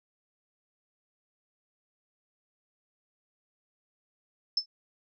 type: tone with exponential decay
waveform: sine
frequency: 5274 Hz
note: E8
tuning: in tune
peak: -20 dBFS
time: 4.57-4.66 s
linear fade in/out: 5 ms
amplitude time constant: 18 ms
effects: none